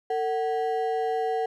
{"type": "ring-modulated tone", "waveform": "triangle", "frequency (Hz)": 600, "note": "D5", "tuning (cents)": 37, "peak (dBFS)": -19, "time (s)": [0.1, 1.46], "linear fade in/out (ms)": 5, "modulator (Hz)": 149, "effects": []}